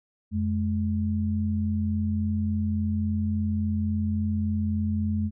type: tone pair together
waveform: sine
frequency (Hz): 88.75 / 212.3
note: F2 / G#3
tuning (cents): +28 / +38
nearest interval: octave + minor third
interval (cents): 1510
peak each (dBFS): -26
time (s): 0.31-5.31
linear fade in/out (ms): 50
effects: none